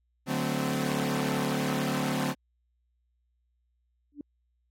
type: chord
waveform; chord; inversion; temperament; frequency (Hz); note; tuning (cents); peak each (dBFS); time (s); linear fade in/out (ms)
sawtooth; D dominant seventh; none; equal with one note detuned; 146.83 / 185 / 220 / 257.9; D3 / F#3 / A3 / C4; 0 / 0 / 0 / -25; -29 / -30 / -30 / -27; 0.26-2.35; 50
type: tone with exponential growth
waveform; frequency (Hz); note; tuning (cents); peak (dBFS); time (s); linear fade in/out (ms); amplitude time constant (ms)
sine; 290.1; D4; -21; -32; 4.12-4.21; 2; 19
effects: added 60 Hz sine -70 dBFS peak until 4.7 s + AAC 48 kbps